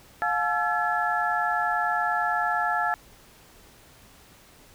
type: tone cluster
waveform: sine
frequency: 711 / 860 / 1345 / 1709 Hz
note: F5 / A5 / E6 / G#6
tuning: +31 / -40 / +34 / +49 cents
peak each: -28 dBFS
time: 0.22-2.94 s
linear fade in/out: 0 ms
effects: pink hiss -53 dBFS RMS until 4.74 s